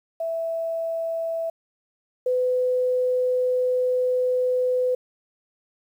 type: tone pair in turn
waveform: sine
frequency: 659 / 503.5 Hz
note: E5 / B4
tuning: -1 / +33 cents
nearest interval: perfect fourth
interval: 466 cents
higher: first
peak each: -24 / -19 dBFS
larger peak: second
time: 0.2-1.5 / 2.26-4.95 s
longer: second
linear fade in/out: 5 ms
effects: 9-bit